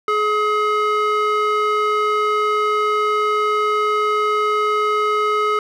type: tone with band-pass filter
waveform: square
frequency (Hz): 423.1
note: G#4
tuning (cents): +32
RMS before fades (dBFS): -18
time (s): 0.08-5.59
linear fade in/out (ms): 2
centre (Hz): 1200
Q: 1.6
effects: none